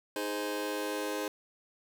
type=chord; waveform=sawtooth; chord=Ab major; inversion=second; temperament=just; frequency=311.5 / 415.3 / 519.1 Hz; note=Eb4 / Ab4 / C5; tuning=+2 / 0 / -14 cents; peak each=-33 dBFS; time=0.16-1.28 s; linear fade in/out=2 ms; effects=9-bit